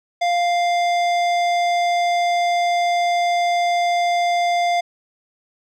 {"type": "tone with hard clipping", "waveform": "sine", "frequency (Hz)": 698.5, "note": "F5", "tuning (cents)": 0, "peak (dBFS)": -18, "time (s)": [0.21, 4.81], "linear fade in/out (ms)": 10, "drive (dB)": 14, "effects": ["resampled to 32000 Hz"]}